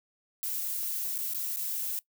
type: noise with dropouts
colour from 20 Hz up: violet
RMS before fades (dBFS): -33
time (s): 0.43-1.99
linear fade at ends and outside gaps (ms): 0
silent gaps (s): 1.18-1.187 / 1.336-1.346 / 1.561-1.57
effects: noise-tail reverb RT60 0.1 s tail -20 dB re dry